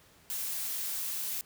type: noise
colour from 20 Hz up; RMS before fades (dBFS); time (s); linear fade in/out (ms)
blue; -35; 0.3-1.41; 0
effects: pink hiss -60 dBFS RMS until 1.45 s + high-pass 60 Hz 12 dB/octave